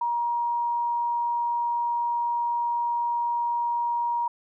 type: tone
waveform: sine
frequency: 948 Hz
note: A#5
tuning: 29 cents sharp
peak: -23 dBFS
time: 0.01-4.28 s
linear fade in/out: 5 ms
effects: none